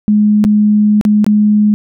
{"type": "tone with dropouts", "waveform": "sine", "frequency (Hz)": 209.9, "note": "G#3", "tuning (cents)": 19, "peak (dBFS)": -6, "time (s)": [0.08, 1.74], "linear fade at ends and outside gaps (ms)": 0, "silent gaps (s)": [[0.441, 0.449], [1.012, 1.051], [1.244, 1.265]], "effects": []}